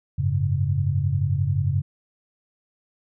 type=chord; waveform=sine; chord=F# suspended second; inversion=none; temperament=equal; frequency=92.5 / 103.83 / 138.59 Hz; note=F#2 / G#2 / C#3; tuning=0 / 0 / 0 cents; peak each=-24 / -25 / -23 dBFS; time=0.18-1.82 s; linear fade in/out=10 ms; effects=none

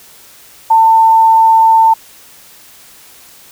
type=tone; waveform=sine; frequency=896 Hz; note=A5; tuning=31 cents sharp; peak=-4 dBFS; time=0.7-1.94 s; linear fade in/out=10 ms; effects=white hiss -40 dBFS RMS until 3.51 s

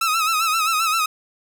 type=tone with vibrato; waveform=sawtooth; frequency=1295 Hz; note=E6; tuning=31 cents flat; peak=-14 dBFS; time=0.01-1.06 s; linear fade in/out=5 ms; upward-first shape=sine; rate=7.6 Hz; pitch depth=76 cents each way; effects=none

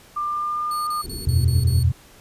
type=tone with pitch glide; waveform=sine; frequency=1192 to 1214.9 Hz; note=D6 to D#6; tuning=+25 to -42 cents; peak=-22 dBFS; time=0.16-1.02 s; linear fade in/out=10 ms; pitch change=+33 cents; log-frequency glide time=0.26-0.89 s
type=tone bursts; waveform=20% pulse; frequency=4402 Hz; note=C#8; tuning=13 cents flat; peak=-27 dBFS; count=6; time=0.71-1.83 s; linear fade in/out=2 ms; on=160 ms; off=32 ms
type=low-pass noise; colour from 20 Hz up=pink; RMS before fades=-34 dBFS; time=1.03-1.82 s; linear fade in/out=20 ms; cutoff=450 Hz; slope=96 dB/octave
type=chord; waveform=sine; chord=E suspended second; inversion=none; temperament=equal; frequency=82.41 / 92.5 / 123.47 Hz; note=E2 / F#2 / B2; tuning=0 / 0 / 0 cents; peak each=-19 / -21 / -19 dBFS; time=1.27-1.92 s; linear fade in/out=5 ms
effects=pink hiss -49 dBFS RMS until 2.2 s + resampled to 32000 Hz

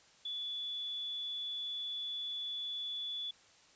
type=tone; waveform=sine; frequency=3441 Hz; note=A7; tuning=39 cents flat; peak=-37 dBFS; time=0.25-3.31 s; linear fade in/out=5 ms; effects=white hiss -63 dBFS RMS until 3.75 s + resampled to 16000 Hz

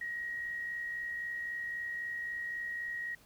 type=tone with amplitude modulation; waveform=sine; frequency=1893 Hz; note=A#6; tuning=26 cents sharp; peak=-34 dBFS; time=0.01-3.15 s; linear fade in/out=5 ms; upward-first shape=sine; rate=63.8 Hz; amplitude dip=35%; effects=pink hiss -62 dBFS RMS until 3.25 s

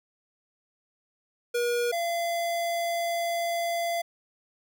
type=tone pair in turn; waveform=square; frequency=479.7 / 682.3 Hz; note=A#4 / F5; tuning=+50 / -41 cents; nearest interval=tritone; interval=609 cents; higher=second; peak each=-25 / -27 dBFS; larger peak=first; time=1.54-1.92 / 1.92-4.02 s; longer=second; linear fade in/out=10 ms; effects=none

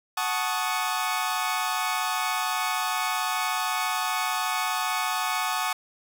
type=chord; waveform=sawtooth; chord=D# half-diminished seventh; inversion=first; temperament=equal with one note detuned; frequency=740 / 871.9 / 1108.7 / 1244.5 Hz; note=F#5 / A5 / C#6 / D#6; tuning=0 / -16 / 0 / 0 cents; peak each=-27 dBFS; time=0.17-5.73 s; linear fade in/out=5 ms; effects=none

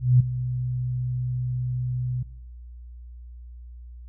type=tone with ADSR envelope; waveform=sine; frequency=125.2 Hz; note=B2; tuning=24 cents sharp; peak=-11 dBFS; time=0-2.23 s; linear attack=200 ms; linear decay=8 ms; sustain=-13 dB; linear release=8 ms; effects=noise-tail reverb RT60 0.7 s tail -21 dB re dry + added 60 Hz sine -39 dBFS peak until 4.08 s

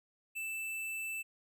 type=tone with hard clipping; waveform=sine; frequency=2647 Hz; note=E7; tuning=7 cents sharp; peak=-38 dBFS; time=0.35-1.23 s; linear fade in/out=20 ms; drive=14 dB; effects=none

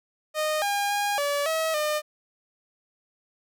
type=tone with pitch steps; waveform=sawtooth; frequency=616 / 809 / 816 / 574 / 642 / 605 Hz; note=D#5 / G#5 / G#5 / D5 / E5 / D#5; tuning=-17 / -46 / -31 / -40 / -46 / -49 cents; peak=-20 dBFS; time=0.34-2.02 s; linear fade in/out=50 ms; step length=280 ms; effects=none

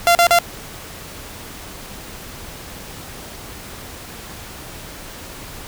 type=tone bursts; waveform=sawtooth; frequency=690 Hz; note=F5; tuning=21 cents flat; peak=-6 dBFS; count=3; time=0.07-0.388 s; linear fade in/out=0 ms; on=80 ms; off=39 ms; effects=pink hiss -35 dBFS RMS until 5.67 s

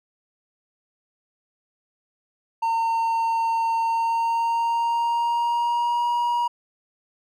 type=tone with pitch glide; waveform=triangle; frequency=912 to 955.7 Hz; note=A#5 to A#5; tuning=-38 to +43 cents; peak=-18 dBFS; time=2.62-6.48 s; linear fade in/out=10 ms; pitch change=+81 cents; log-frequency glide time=3.82-6.07 s; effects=none

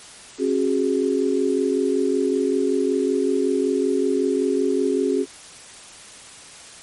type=chord; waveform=sine; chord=C# suspended fourth; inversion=none; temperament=equal with one note detuned; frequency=271.5 / 370 / 415.3 Hz; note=C#4 / F#4 / G#4; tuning=-36 / 0 / 0 cents; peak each=-22 dBFS; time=0.38-5.26 s; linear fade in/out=50 ms; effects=white hiss -42 dBFS RMS until 6.82 s + MP3 48 kbps

